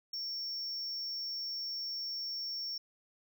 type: tone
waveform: triangle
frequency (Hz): 5470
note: F8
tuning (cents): -37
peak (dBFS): -35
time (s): 0.13-2.78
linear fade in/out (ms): 5
effects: none